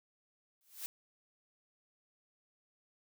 blue noise with exponential growth, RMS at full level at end -38 dBFS, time 0.61-0.86 s, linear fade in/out 0 ms, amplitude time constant 53 ms, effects none

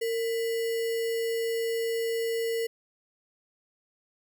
sine tone with sample-and-hold, 457.7 Hz, A#4, 32 cents flat, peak -26 dBFS, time 0.01-2.67 s, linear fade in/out 10 ms, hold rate 2450 Hz, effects none

